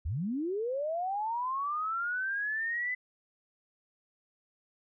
sine linear sweep, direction up, 61.74 to 2020 Hz, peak -30 dBFS, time 0.05-2.95 s, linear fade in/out 10 ms, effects none

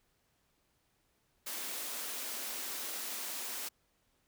white high-pass noise, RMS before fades -40 dBFS, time 1.46-3.69 s, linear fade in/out 10 ms, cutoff 210 Hz, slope 96 dB/octave, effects pink hiss -75 dBFS RMS until 4.27 s

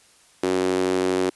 sawtooth tone with high-pass filter, 92.5 Hz, F#2, in tune, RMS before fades -22 dBFS, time 0.43-1.3 s, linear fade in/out 5 ms, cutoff 340 Hz, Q 3.8, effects white hiss -55 dBFS RMS until 1.35 s + resampled to 24000 Hz

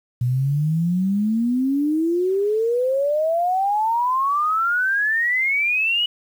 sine exponential sweep, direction up, 120 to 2960 Hz, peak -17 dBFS, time 0.21-6.06 s, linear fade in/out 5 ms, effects 8-bit

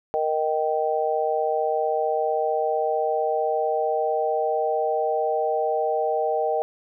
sine chord, Eb major, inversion second, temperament just, 466.7 / 622.3 / 777.8 Hz, Bb4 / Eb5 / G5, +2 / 0 / -14 cents, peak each -25 dBFS, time 0.14-6.62 s, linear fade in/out 0 ms, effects none

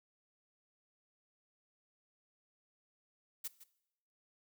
blue noise with echo, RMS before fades -40 dBFS, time 3.44-3.48 s, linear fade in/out 10 ms, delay 160 ms, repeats 1, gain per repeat -15 dB, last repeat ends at 3.64 s, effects noise-tail reverb RT60 0.8 s tail -19 dB re dry

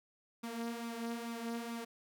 sawtooth tone with flanger, 232.6 Hz, A#3, 4 cents flat, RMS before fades -41 dBFS, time 0.43-1.85 s, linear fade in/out 10 ms, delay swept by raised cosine 0.81 to 4.51 ms, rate 2.3 Hz, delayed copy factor +0.55, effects none

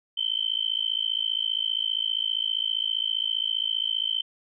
sine tone with amplitude modulation, 3091 Hz, G7, 25 cents flat, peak -20 dBFS, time 0.17-4.22 s, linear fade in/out 10 ms, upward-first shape sine, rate 55.1 Hz, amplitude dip 100%, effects none

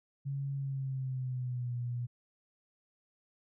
sine tone with pitch glide, 138.59 to 121.35 Hz, C#3 to B2, 0 to -30 cents, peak -33 dBFS, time 0.25-2.07 s, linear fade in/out 20 ms, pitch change -230 cents, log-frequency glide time 0.55-1.75 s, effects none

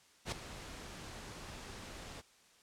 pink noise with ADSR envelope, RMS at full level -35 dBFS, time 0.25-2.22 s, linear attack 71 ms, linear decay 3 ms, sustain -13 dB, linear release 25 ms, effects white hiss -65 dBFS RMS until 2.62 s + low-pass 8000 Hz 12 dB/octave

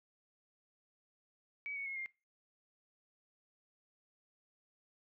sine tone with pitch steps, 2277 / 2222 / 2169 / 2117 Hz, C#7 / C#7 / C#7 / C7, +46 / +4 / -38 / +20 cents, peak -39 dBFS, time 1.66-2.06 s, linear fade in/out 0 ms, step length 100 ms, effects noise-tail reverb RT60 0.3 s tail -21 dB re dry

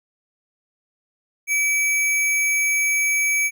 sine tone with sample-and-hold, 2300 Hz, D7, 37 cents flat, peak -17 dBFS, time 1.47-3.51 s, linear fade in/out 50 ms, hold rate 8820 Hz, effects none

